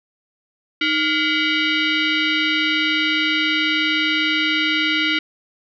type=tone with frequency modulation; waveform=sine; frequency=311.1 Hz; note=D#4; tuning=in tune; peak=-16 dBFS; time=0.81-5.19 s; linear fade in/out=5 ms; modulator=861 Hz; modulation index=3.8; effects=none